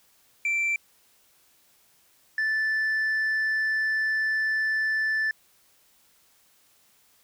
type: tone pair in turn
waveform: sine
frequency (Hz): 2344 / 1756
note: D7 / A6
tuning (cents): -4 / -4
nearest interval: perfect fourth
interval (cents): 500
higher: first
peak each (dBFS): -20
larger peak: neither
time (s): 0.45-0.76 / 2.38-5.31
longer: second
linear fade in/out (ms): 2
effects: tanh soft clip ceiling -22 dBFS + white hiss -62 dBFS RMS until 7.23 s